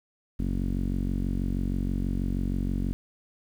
sawtooth tone with low-pass filter, 46.25 Hz, F#1, in tune, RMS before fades -28 dBFS, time 0.39-2.93 s, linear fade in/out 0 ms, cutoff 250 Hz, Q 3.2, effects 9-bit

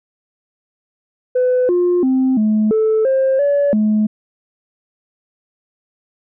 sine tone with pitch steps, 503 / 354.7 / 260.9 / 214.8 / 437.9 / 531 / 571 / 213.7 Hz, B4 / F4 / C4 / A3 / A4 / C5 / D5 / G#3, +32 / +27 / -5 / -41 / -8 / +25 / -49 / +50 cents, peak -10 dBFS, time 1.35-4.07 s, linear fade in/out 10 ms, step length 340 ms, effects tanh soft clip ceiling -9 dBFS

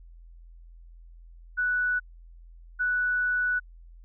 sine tone pair in turn, 1480 / 1480 Hz, F#6 / F#6, 0 / 0 cents, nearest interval unison, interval 0 cents, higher neither, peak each -23 dBFS, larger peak neither, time 1.57-2 / 2.79-3.6 s, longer second, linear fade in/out 20 ms, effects added 42 Hz sine -46 dBFS peak until 4.04 s

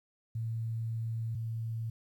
sine tone pair in turn, 113.5 / 113.5 Hz, A#2 / A#2, -46 / -46 cents, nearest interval unison, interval 0 cents, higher neither, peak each -32 / -33 dBFS, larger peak first, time 0.35-1.35 / 1.35-1.9 s, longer first, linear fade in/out 5 ms, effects 11-bit

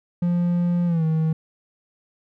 triangle tone with pitch glide, 174.61 to 159.2 Hz, F3 to D#3, 0 to +40 cents, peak -16 dBFS, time 0.22-1.33 s, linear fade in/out 5 ms, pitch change -160 cents, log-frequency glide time 0.86-1.04 s, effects none

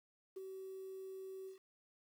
sine tone with ADSR envelope, 381.3 Hz, G4, 48 cents flat, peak -40 dBFS, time 0.36-1.59 s, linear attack 12 ms, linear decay 17 ms, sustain -5 dB, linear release 120 ms, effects tanh soft clip ceiling -40 dBFS + 11-bit

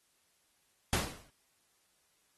pink noise with exponential decay, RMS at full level -28 dBFS, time 0.93-1.3 s, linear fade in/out 0 ms, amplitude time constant 80 ms, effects white hiss -73 dBFS RMS until 2.37 s + AAC 32 kbps

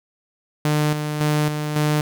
sawtooth tone with tremolo, 150.5 Hz, D3, 43 cents sharp, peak -13 dBFS, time 0.65-2.01 s, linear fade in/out 2 ms, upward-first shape square, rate 1.8 Hz, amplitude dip 50%, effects none

